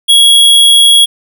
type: tone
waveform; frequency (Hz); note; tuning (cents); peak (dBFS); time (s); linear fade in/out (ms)
square; 3322; G#7; 0; -3; 0.08-1.06; 20
effects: none